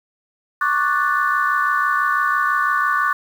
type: chord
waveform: sine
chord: D major seventh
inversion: third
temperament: equal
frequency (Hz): 1108.7 / 1174.7 / 1480 / 1760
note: C#6 / D6 / F#6 / A6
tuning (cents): 0 / 0 / 0 / 0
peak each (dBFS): -21 / -20 / -20 / -24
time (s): 0.61-3.13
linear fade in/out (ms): 5
effects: tanh soft clip ceiling -5 dBFS + 7-bit